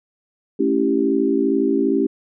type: chord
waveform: sine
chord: A dominant seventh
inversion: none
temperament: equal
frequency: 220 / 277.2 / 329.6 / 392 Hz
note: A3 / C#4 / E4 / G4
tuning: 0 / 0 / 0 / 0 cents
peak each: -24 / -19 / -22 / -20 dBFS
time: 0.59-2.07 s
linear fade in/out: 10 ms
effects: none